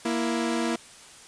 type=tone pair together; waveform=sawtooth; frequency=235 / 332.3 Hz; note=A#3 / E4; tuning=+14 / +14 cents; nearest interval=tritone; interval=600 cents; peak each=-23 / -24 dBFS; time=0.05-0.76 s; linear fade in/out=5 ms; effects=white hiss -48 dBFS RMS until 1.27 s + resampled to 22050 Hz